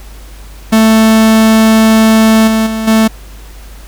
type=tone with level steps; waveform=45% pulse; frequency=221 Hz; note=A3; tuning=8 cents sharp; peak=-4 / -8 / -14 / -5 dBFS; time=0.72-3.08 s; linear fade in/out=10 ms; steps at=2.47 / 2.66 / 2.87 s; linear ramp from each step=10 ms; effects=added 50 Hz sine -29 dBFS peak until 3.87 s + pink hiss -38 dBFS RMS until 3.87 s